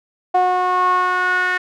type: tone with band-pass filter sweep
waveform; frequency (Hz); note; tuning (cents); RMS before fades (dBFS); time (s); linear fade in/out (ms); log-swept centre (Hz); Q
sawtooth; 364.3; F#4; -27; -17; 0.34-1.58; 10; 770 to 1700; 5.2
effects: none